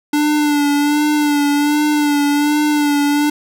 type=tone with vibrato; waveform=square; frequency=293.7 Hz; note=D4; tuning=in tune; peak=-13 dBFS; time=0.13-3.3 s; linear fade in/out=5 ms; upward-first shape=sine; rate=1.3 Hz; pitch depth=35 cents each way; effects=none